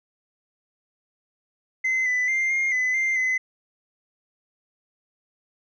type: tone with pitch steps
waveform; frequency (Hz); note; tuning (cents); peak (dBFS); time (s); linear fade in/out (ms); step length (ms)
sine; 2055 / 1996 / 2098 / 2124 / 2013 / 2094 / 2032; C7 / B6 / C7 / C7 / B6 / C7 / B6; -32 / +18 / +4 / +25 / +33 / +1 / +49; -18; 1.84-3.38; 10; 220
effects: tanh soft clip ceiling -19 dBFS